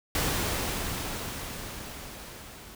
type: noise with level ramp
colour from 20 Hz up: pink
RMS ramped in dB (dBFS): -27 to -47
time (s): 0.15-2.75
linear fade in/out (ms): 2
effects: none